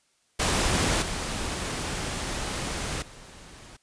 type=noise with level steps; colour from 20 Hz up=pink; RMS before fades=-24 / -31 / -47 dBFS; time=0.39-3.77 s; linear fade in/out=10 ms; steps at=1.02 / 3.02 s; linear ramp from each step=2 ms; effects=white hiss -68 dBFS RMS until 3.82 s + resampled to 22050 Hz